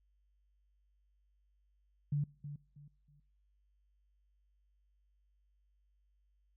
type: tone with echo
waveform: sine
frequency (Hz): 145.1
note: D3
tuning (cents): -21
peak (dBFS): -30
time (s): 2.12-2.24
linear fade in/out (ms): 5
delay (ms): 320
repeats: 3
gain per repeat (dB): -11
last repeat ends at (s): 3.2
effects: noise-tail reverb RT60 1.0 s tail -26 dB re dry + added 50 Hz sine -70 dBFS peak until 6.56 s